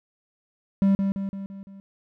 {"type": "tone with echo", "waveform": "triangle", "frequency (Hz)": 196, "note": "G3", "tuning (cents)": 0, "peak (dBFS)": -14, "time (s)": [0.82, 0.95], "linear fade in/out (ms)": 0, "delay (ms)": 170, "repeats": 5, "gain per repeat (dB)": -5, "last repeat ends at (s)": 1.8, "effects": []}